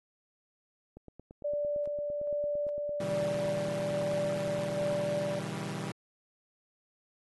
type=click train; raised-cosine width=2 ms; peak=-34 dBFS; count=36; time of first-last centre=0.97-4.929 s; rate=8.84 Hz
type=tone with tremolo; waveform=sine; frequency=585 Hz; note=D5; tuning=7 cents flat; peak=-29 dBFS; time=1.44-5.4 s; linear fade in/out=10 ms; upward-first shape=square; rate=1.2 Hz; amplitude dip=25%
type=chord; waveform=sawtooth; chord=A# diminished seventh; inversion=none; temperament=equal with one note detuned; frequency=116.54 / 138.59 / 161.14 / 196 Hz; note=A#2 / C#3 / E3 / G3; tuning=0 / 0 / -39 / 0 cents; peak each=-40 / -38 / -35 / -35 dBFS; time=3-5.92 s; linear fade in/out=5 ms
effects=AAC 32 kbps